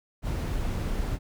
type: noise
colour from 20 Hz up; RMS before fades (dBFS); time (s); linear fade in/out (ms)
brown; -29; 0.22-1.19; 50
effects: none